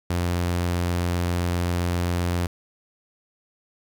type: tone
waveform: sawtooth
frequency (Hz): 87.6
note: F2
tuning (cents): +6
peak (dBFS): -18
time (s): 0.1-2.47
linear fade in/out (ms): 5
effects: 9-bit

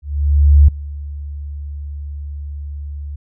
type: tone with ADSR envelope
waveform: sine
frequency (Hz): 72.3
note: D2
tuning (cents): -27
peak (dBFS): -3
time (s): 0.02-3.16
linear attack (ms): 660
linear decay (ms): 7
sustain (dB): -21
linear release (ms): 7
effects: none

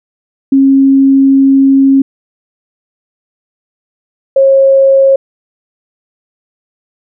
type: tone pair in turn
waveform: sine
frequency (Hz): 271.3 / 541.6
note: C#4 / C#5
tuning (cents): -37 / -40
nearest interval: octave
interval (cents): 1197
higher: second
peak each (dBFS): -3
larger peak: neither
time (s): 0.52-2.02 / 4.36-5.16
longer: first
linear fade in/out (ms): 5
effects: none

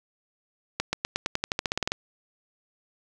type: accelerating click train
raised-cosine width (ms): 0.2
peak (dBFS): -8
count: 15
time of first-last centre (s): 0.8-1.919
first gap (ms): 130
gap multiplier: 0.92
effects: none

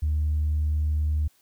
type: tone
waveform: sine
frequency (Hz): 75.9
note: D#2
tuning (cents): -42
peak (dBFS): -20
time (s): 0.02-1.28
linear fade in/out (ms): 10
effects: tanh soft clip ceiling -18 dBFS + white hiss -63 dBFS RMS until 1.41 s

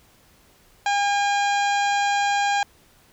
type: harmonic tone with a mistuned harmonic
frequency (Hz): 809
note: G#5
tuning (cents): -46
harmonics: 1 / 2 / 3 / 4 / 5 / 6 / 7 / 8 / 9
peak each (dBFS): -20 / -26 / -30 / -33 / -36 / -41 / -41 / -40 / -39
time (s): 0.86-2.63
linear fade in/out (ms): 2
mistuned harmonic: 8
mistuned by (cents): +30
effects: pink hiss -56 dBFS RMS until 3.12 s

